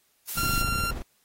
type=noise; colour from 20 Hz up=blue; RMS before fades=-33 dBFS; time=0.27-0.63 s; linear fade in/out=20 ms
type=noise with tremolo; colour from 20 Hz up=brown; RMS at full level=-30 dBFS; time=0.37-1.02 s; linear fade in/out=0 ms; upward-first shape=triangle; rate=17 Hz; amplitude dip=55%
type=tone; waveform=sawtooth; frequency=1379 Hz; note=F6; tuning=22 cents flat; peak=-23 dBFS; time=0.37-0.91 s; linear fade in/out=5 ms
type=clicks; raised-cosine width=5 ms; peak=-19 dBFS; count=12; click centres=0.433 / 0.464 / 0.495 / 0.537 / 0.579 / 0.613 / 0.647 / 0.688 / 0.725 / 0.758 / 0.788 / 0.838 s
effects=white hiss -67 dBFS RMS until 1.24 s + AAC 48 kbps